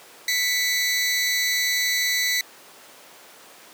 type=tone pair together; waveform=20% pulse; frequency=1984.8 / 2217 Hz; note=B6 / C#7; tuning=+8 / 0 cents; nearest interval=major second; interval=192 cents; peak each=-16 / -23 dBFS; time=0.28-2.41 s; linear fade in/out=2 ms; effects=pink hiss -46 dBFS RMS until 3.73 s + high-pass 400 Hz 12 dB/octave